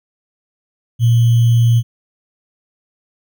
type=tone with sample-and-hold; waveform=sine; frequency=117.2 Hz; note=A#2; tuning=10 cents sharp; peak=-8 dBFS; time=0.99-1.83 s; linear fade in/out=50 ms; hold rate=3150 Hz; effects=none